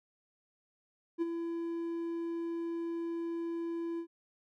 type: tone with ADSR envelope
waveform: triangle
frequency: 335.8 Hz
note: E4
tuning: 32 cents sharp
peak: -25 dBFS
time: 1.18-4.07 s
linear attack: 38 ms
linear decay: 25 ms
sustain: -7 dB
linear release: 83 ms
effects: none